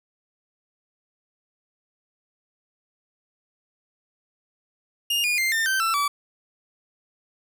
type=tone with pitch steps; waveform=40% pulse; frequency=2832 / 2437 / 2097 / 1804.8 / 1553.1 / 1336.5 / 1150.1 Hz; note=F7 / D#7 / C7 / A6 / G6 / E6 / D6; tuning=+23 / -37 / +3 / +44 / -17 / +23 / -37 cents; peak=-20 dBFS; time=5.1-6.08 s; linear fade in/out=5 ms; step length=140 ms; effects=none